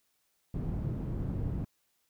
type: low-pass noise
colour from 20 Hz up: white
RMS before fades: -34 dBFS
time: 0.54-1.65 s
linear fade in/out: 5 ms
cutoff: 150 Hz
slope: 12 dB/octave
effects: white hiss -75 dBFS RMS until 2.09 s